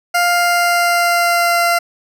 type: tone with pitch glide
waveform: 20% pulse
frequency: 701 to 689.4 Hz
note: F5 to F5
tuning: +6 to -23 cents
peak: -7 dBFS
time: 0.14-1.79 s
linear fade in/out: 10 ms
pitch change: -29 cents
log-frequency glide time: 0.3-1.62 s
effects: none